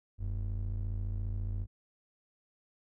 triangle ring-modulated tone, 68.7 Hz, C#2, 15 cents flat, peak -27 dBFS, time 0.18-1.67 s, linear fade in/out 50 ms, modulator 27.3 Hz, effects none

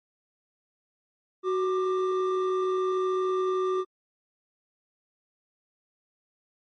triangle tone pair together, 372.2 / 1188.5 Hz, F#4 / D6, +10 / +20 cents, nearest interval octave + minor sixth, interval 2010 cents, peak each -22 / -29 dBFS, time 1.43-3.85 s, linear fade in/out 50 ms, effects tanh soft clip ceiling -15 dBFS + MP3 32 kbps

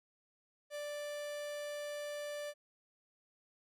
45% pulse tone, 587.3 Hz, D5, in tune, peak -40 dBFS, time 0.7-2.54 s, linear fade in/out 50 ms, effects resampled to 32000 Hz

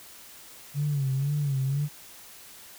sine tone with vibrato, 140 Hz, C#3, 18 cents sharp, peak -23 dBFS, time 0.74-1.89 s, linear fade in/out 50 ms, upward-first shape sine, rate 2 Hz, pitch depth 95 cents each way, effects tanh soft clip ceiling -19 dBFS + white hiss -48 dBFS RMS until 2.78 s

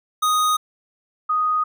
square / sine tone pair in turn, 1244.5 / 1244.5 Hz, D#6 / D#6, 0 / 0 cents, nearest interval unison, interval 0 cents, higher neither, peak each -17 dBFS, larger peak neither, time 0.22-0.57 / 1.29-1.64 s, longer neither, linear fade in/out 10 ms, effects none

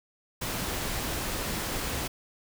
pink noise, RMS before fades -32 dBFS, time 0.41-2.08 s, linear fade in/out 10 ms, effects none

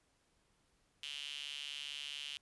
sawtooth tone with high-pass filter, 144.5 Hz, D3, 28 cents flat, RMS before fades -45 dBFS, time 1.03-2.37 s, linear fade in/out 0 ms, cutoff 3000 Hz, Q 6.6, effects pink hiss -75 dBFS RMS until 2.41 s + resampled to 24000 Hz

